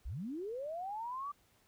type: linear sweep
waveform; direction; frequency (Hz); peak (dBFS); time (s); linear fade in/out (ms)
sine; up; 38.89 to 1179; -38; 0.05-1.32; 10
effects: pink hiss -70 dBFS RMS until 1.67 s